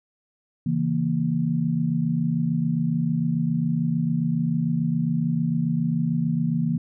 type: chord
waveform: sine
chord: A# diminished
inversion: first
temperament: equal with one note detuned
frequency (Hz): 137.87 / 164.81 / 233.1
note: C#3 / E3 / A#3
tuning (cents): -9 / 0 / 0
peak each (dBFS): -28 / -23 / -25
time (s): 0.66-6.78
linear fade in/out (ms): 5
effects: none